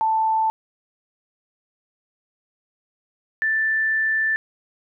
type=tone pair in turn; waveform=sine; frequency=883 / 1766 Hz; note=A5 / A6; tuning=+6 / +6 cents; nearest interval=octave; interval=1200 cents; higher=second; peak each=-17 / -18 dBFS; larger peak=first; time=0.01-0.5 / 3.42-4.36 s; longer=second; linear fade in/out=0 ms; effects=none